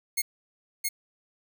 5% pulse tone with echo, 2159 Hz, C#7, 46 cents flat, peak -14 dBFS, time 0.17-0.22 s, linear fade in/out 10 ms, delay 670 ms, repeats 1, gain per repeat -2 dB, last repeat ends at 0.89 s, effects none

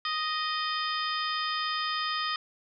harmonic tone with a mistuned harmonic, 622.3 Hz, D#5, in tune, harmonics 2 / 3 / 4 / 5 / 6 / 7 / 8, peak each -31 / -36 / -41 / -37 / -39 / -45 / -36 dBFS, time 0.05-2.36 s, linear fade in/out 2 ms, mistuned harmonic 6, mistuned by -60 cents, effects none

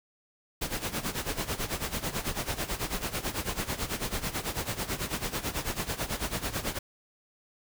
pink noise with tremolo, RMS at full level -30 dBFS, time 0.61-6.79 s, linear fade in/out 10 ms, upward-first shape sine, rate 9.1 Hz, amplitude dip 80%, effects none

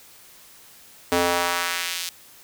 square tone with high-pass filter sweep, 87.31 Hz, F2, in tune, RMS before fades -24 dBFS, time 1.12-2.09 s, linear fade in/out 0 ms, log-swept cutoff 360 to 4100 Hz, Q 0.99, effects white hiss -49 dBFS RMS until 2.43 s

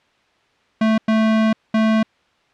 square tone bursts at uneven times, 220 Hz, A3, in tune, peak -14 dBFS, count 3, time 0.81-0.98 / 1.08-1.53 / 1.74-2.03 s, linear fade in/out 5 ms, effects white hiss -59 dBFS RMS until 2.53 s + low-pass 3000 Hz 12 dB/octave

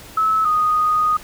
sine tone pair in turn, 1298 / 1240.9 Hz, E6 / D#6, -27 / -5 cents, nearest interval minor second, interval 78 cents, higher first, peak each -14 dBFS, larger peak neither, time 0.17-0.45 / 0.45-1.17 s, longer second, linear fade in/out 5 ms, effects pink hiss -40 dBFS RMS until 1.23 s

